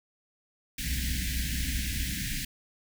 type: band-stop noise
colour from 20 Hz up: pink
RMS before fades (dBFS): -33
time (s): 0.78-2.45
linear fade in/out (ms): 5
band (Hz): 290 to 1600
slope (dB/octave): 96
type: tone with pitch glide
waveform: triangle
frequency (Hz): 62.8 to 61.9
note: B1 to B1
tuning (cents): +30 to +5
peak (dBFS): -29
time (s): 0.85-2.15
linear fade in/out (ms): 10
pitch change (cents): -25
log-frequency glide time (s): 1.08-1.64
effects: none